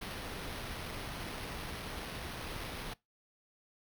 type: noise with sample-and-hold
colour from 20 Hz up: pink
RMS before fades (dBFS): -42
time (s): 0.01-2.94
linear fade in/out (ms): 10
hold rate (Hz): 7350
effects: noise-tail reverb RT60 0.2 s tail -23 dB re dry